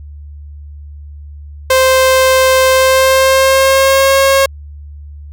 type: tone with pitch glide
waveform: sawtooth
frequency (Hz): 522 to 543.2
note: C5 to C#5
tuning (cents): -4 to -35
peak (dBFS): -3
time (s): 1.7-4.46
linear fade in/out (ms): 5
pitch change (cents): +69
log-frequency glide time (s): 2.7-4.17
effects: added 73 Hz sine -28 dBFS peak until 5.32 s